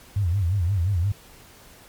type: tone with vibrato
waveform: sine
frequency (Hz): 92.5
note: F#2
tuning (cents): 0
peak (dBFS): -19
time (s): 0.16-1.12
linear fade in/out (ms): 5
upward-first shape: sine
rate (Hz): 5.7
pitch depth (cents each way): 190
effects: pink hiss -49 dBFS RMS until 1.88 s + MP3 96 kbps